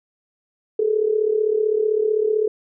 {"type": "tone with amplitude modulation", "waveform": "sine", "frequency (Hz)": 430.1, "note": "A4", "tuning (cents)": -39, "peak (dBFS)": -13, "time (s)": [0.79, 2.48], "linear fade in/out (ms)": 5, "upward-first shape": "sine", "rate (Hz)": 35.7, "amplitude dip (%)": 75, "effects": []}